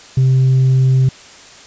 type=tone with tanh clipping; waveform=sine; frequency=130.81 Hz; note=C3; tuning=in tune; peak=-9 dBFS; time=0.17-1.09 s; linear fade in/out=5 ms; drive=1 dB; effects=white hiss -39 dBFS RMS until 1.66 s + resampled to 16000 Hz